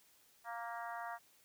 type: harmonic tone with a mistuned harmonic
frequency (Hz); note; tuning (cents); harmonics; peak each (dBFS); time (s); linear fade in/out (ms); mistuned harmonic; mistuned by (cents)
233.1; A#3; 0; 3 / 4 / 5 / 6 / 7 / 8; -45 / -47 / -49 / -51 / -52 / -53; 0.44-1.19; 50; 8; +21
effects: white hiss -68 dBFS RMS until 1.44 s